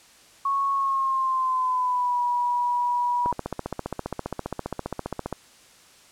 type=tone with pitch glide; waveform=sine; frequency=1103 to 971.4 Hz; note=C#6 to B5; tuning=-9 to -29 cents; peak=-21 dBFS; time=0.45-3.32 s; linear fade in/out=5 ms; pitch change=-220 cents; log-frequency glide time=0.73-2.21 s
type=click train; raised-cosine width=1 ms; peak=-14 dBFS; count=32; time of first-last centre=3.26-5.327 s; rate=15 Hz
effects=white hiss -53 dBFS RMS until 6.11 s + low-pass 9000 Hz 12 dB/octave